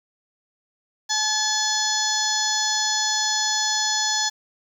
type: harmonic tone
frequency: 859 Hz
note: A5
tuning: 42 cents flat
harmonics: 1 / 2 / 4 / 5 / 6 / 7 / 8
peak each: -28 / -28 / -28 / -28 / -28 / -28 / -28 dBFS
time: 1.09-4.3 s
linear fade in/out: 20 ms
effects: 8-bit